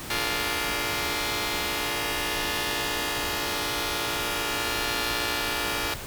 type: chord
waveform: 5% pulse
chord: Bb dominant seventh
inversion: first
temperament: just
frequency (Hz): 291.4 / 349.6 / 419.5 / 466.2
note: D4 / F4 / Ab4 / Bb4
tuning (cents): -13 / +2 / +17 / 0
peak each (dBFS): -21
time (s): 0.1-5.94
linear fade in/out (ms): 2
effects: pink hiss -37 dBFS RMS until 6.06 s